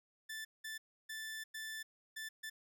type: tone bursts at uneven times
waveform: sawtooth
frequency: 1760 Hz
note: A6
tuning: in tune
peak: -39 dBFS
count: 6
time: 0.29-0.45 / 0.64-0.78 / 1.09-1.44 / 1.54-1.83 / 2.16-2.29 / 2.43-2.5 s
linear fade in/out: 10 ms
effects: none